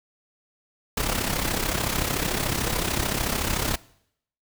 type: noise with amplitude modulation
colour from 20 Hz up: pink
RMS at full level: -23 dBFS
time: 0.97-3.76 s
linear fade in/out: 5 ms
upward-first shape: sine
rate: 33.6 Hz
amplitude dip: 65%
effects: noise-tail reverb RT60 0.7 s tail -21 dB re dry